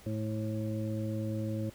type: harmonic tone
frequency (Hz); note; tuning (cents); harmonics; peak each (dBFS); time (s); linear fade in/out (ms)
108.6; A2; -22; 1 / 2 / 3 / 5; -34 / -37 / -39 / -41; 0.06-1.7; 5
effects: pink hiss -56 dBFS RMS until 1.74 s